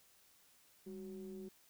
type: ring-modulated tone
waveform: triangle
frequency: 87.31 Hz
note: F2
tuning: in tune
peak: -40 dBFS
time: 0.86-1.49 s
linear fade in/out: 10 ms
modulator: 286 Hz
effects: tanh soft clip ceiling -36 dBFS + white hiss -68 dBFS RMS until 1.69 s